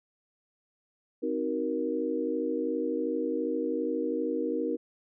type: chord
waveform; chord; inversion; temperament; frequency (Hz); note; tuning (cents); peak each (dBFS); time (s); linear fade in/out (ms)
sine; C half-diminished seventh; none; just; 261.6 / 314 / 376.7 / 470.9; C4 / Eb4 / Gb4 / Bb4; 0 / +16 / +31 / +18; -34 / -32 / -36 / -31; 1.22-4.77; 20
effects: none